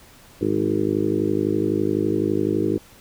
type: harmonic tone with a mistuned harmonic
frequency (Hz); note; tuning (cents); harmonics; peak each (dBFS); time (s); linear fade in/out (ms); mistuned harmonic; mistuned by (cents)
51.91; G#1; 0; 2 / 3 / 4 / 5 / 6 / 7 / 8 / 9; -30 / -34 / -28 / -33 / -23 / -24 / -27 / -31; 0.41-2.78; 5; 4; -17
effects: pink hiss -49 dBFS RMS until 3 s